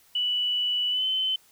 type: tone with pitch glide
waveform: sine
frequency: 2960 to 3057 Hz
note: F#7 to G7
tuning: 0 to -44 cents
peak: -23 dBFS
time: 0.15-1.36 s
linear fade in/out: 5 ms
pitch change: +56 cents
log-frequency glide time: 0.9-1.05 s
effects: white hiss -59 dBFS RMS until 1.51 s